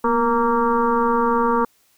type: tone with frequency modulation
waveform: sine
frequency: 698.5 Hz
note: F5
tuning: in tune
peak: -15 dBFS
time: 0.04-1.65 s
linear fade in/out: 5 ms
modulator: 229 Hz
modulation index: 2.4
effects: white hiss -60 dBFS RMS until 1.97 s